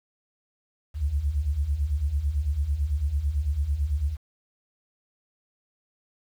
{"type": "beating tone pair", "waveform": "sine", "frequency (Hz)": [66, 75], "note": ["C2", "D2"], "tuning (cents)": [16, 37], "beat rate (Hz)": 9, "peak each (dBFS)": [-29, -24], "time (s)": [0.94, 4.17], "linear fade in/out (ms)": 50, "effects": ["9-bit"]}